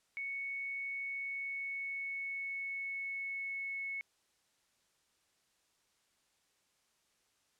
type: tone with pitch glide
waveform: sine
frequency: 2217 to 2200 Hz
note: C#7 to C#7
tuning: 0 to -14 cents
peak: -37 dBFS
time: 0.17-4.01 s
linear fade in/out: 0 ms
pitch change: -14 cents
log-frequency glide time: 0.99-3.83 s
effects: white hiss -75 dBFS RMS until 7.59 s + low-pass 9000 Hz 12 dB/octave